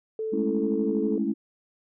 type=tone with pitch glide; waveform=sine; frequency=439.3 to 432.3 Hz; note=A4 to A4; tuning=-3 to -31 cents; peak=-27 dBFS; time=0.19-1.18 s; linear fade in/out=2 ms; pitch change=-28 cents; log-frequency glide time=0.87-0.99 s
type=chord; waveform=sine; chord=A major seventh; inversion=third; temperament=equal; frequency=207.7 / 220 / 277.2 / 329.6 Hz; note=G#3 / A3 / C#4 / E4; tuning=0 / 0 / 0 / 0 cents; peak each=-29 dBFS; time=0.32-1.34 s; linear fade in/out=20 ms
effects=tanh soft clip ceiling -12 dBFS